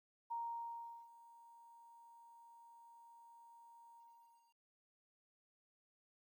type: tone with ADSR envelope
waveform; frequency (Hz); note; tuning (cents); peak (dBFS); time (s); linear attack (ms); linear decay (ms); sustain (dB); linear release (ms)
sine; 932.3; A#5; 0; -39; 0.3-4.59; 17; 760; -20; 600
effects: 13-bit